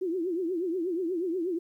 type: tone with vibrato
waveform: sine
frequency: 351.1 Hz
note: F4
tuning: 9 cents sharp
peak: -27 dBFS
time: 0.01-1.59 s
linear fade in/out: 10 ms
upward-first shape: triangle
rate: 8.3 Hz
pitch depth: 180 cents each way
effects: 11-bit